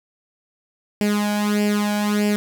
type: tone with flanger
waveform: sawtooth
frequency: 207.7 Hz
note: G#3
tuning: in tune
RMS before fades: -20 dBFS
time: 1.01-2.36 s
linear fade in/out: 0 ms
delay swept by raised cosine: 0.39 to 1.29 ms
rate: 1.6 Hz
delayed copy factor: +0.75
effects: none